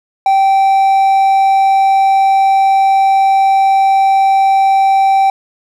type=tone; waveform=triangle; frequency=778 Hz; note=G5; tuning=13 cents flat; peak=-5 dBFS; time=0.26-5.3 s; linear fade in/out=2 ms; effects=none